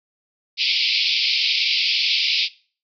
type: band-pass noise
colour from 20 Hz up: white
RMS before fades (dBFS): -20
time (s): 0.57-2.49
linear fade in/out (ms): 50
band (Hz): 2200 to 5100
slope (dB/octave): 96
effects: noise-tail reverb RT60 0.4 s tail -20 dB re dry